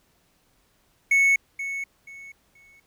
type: tone with echo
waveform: triangle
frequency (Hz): 2208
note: C#7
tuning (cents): -7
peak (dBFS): -14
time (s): 1.11-1.36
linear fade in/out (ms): 5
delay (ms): 480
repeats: 3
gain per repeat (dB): -12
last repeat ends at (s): 2.8
effects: pink hiss -65 dBFS RMS until 2.86 s